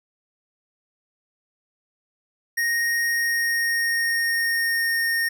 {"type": "tone with pitch glide", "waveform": "square", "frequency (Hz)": [1864.7, 1841.2], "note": ["A#6", "A#6"], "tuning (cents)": [0, -22], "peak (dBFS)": -21, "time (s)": [2.57, 5.29], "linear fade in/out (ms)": 10, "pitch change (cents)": -22, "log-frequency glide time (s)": [3.05, 4.94], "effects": []}